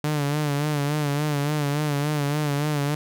sawtooth tone with vibrato, 146.83 Hz, D3, in tune, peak -18 dBFS, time 0.04-2.95 s, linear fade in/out 2 ms, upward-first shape sine, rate 3.5 Hz, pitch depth 63 cents each way, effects none

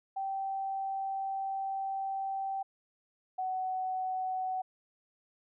sine tone pair in turn, 777 / 748.4 Hz, G5 / F#5, -16 / +20 cents, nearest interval minor second, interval 64 cents, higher first, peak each -32 / -31 dBFS, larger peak second, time 0.16-2.63 / 3.38-4.62 s, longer first, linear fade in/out 10 ms, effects none

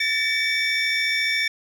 triangle tone cluster, 1751 / 1825 / 2277 / 3566 / 5440 Hz, A6 / A#6 / C#7 / A7 / F8, -9 / -37 / +46 / +22 / -46 cents, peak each -28 / -28 / -21 / -26 / -29 dBFS, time 0-1.48 s, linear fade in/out 5 ms, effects none

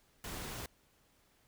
pink noise, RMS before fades -43 dBFS, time 0.24-0.66 s, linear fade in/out 2 ms, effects pink hiss -70 dBFS RMS until 1.47 s

